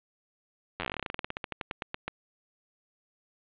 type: slowing click train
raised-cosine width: 0.3 ms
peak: -16 dBFS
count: 27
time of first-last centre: 0.8-2.08 s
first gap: 10 ms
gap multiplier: 1.11
effects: resampled to 8000 Hz + 7-bit